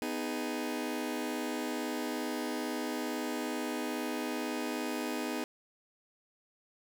sawtooth chord, G# minor, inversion first, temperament just, 249.2 / 311.5 / 415.3 Hz, B3 / D#4 / G#4, +16 / +2 / 0 cents, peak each -33 / -33 / -36 dBFS, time 0.02-5.44 s, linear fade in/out 0 ms, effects none

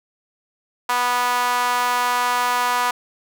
sawtooth tone with high-pass filter, 245.6 Hz, B3, 9 cents flat, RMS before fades -20 dBFS, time 0.89-2.91 s, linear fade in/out 5 ms, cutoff 1000 Hz, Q 3, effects none

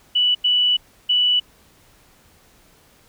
sine tone bursts at uneven times, 2960 Hz, F#7, in tune, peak -14 dBFS, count 3, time 0.15-0.35 / 0.44-0.77 / 1.09-1.4 s, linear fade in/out 10 ms, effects pink hiss -54 dBFS RMS until 3.08 s

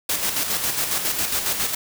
white noise with tremolo, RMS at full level -22 dBFS, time 0.09-1.75 s, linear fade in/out 5 ms, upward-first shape square, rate 7.3 Hz, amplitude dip 45%, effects none

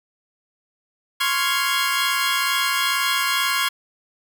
20% pulse chord, Db major seventh, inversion third, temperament equal, 1046.5 / 1108.7 / 1396.9 / 1661.2 Hz, C6 / Db6 / F6 / Ab6, 0 / 0 / 0 / 0 cents, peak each -20 dBFS, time 1.2-3.69 s, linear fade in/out 10 ms, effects none

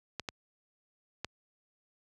clicks, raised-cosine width 0.2 ms, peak -18 dBFS, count 3, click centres 0.197 / 0.288 / 1.246 s, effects high-pass 60 Hz 12 dB/octave

